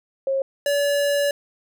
sine / square tone pair in turn, 540 / 572.1 Hz, C#5 / D5, -45 / -45 cents, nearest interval minor second, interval 100 cents, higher second, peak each -19 dBFS, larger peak neither, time 0.27-0.42 / 0.66-1.31 s, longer second, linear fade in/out 2 ms, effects none

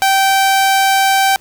sawtooth tone, 777 Hz, G5, 16 cents flat, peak -6 dBFS, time 0.02-1.36 s, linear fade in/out 0 ms, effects pink hiss -46 dBFS RMS until 1.4 s

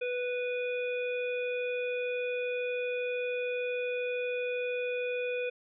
harmonic tone, 493.9 Hz, B4, in tune, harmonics 1 / 3 / 5 / 7, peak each -31 / -44 / -37 / -51 dBFS, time 0.01-5.5 s, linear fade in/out 10 ms, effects none

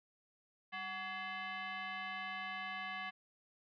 sine tone with frequency modulation, 196 Hz, G3, in tune, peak -40 dBFS, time 0.72-3.11 s, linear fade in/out 20 ms, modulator 943 Hz, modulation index 2.7, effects none

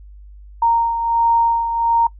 sine beating tone pair, 927 / 928.4 Hz, A#5 / A#5, -10 / -7 cents, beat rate 1.4 Hz, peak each -14 / -22 dBFS, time 0.62-2.07 s, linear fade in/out 5 ms, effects noise-tail reverb RT60 0.1 s tail -22 dB re dry + added 50 Hz sine -37 dBFS peak until 2.19 s

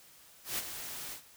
white noise with ADSR envelope, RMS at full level -33 dBFS, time 0.44-1.22 s, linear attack 140 ms, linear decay 30 ms, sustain -9 dB, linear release 100 ms, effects white hiss -58 dBFS RMS until 1.36 s

